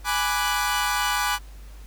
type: chord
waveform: sawtooth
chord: G# half-diminished seventh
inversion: none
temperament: equal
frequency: 830.6 / 987.8 / 1174.7 / 1480 Hz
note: G#5 / B5 / D6 / F#6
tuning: 0 / 0 / 0 / 0 cents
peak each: -24 dBFS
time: 0.04-1.39 s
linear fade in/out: 50 ms
effects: added 50 Hz sine -39 dBFS peak until 1.86 s + pink hiss -53 dBFS RMS until 1.86 s